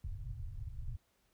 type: low-pass noise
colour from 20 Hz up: pink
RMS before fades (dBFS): -42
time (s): 0.04-0.97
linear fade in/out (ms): 5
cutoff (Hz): 130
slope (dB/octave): 96
effects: pink hiss -75 dBFS RMS until 1.33 s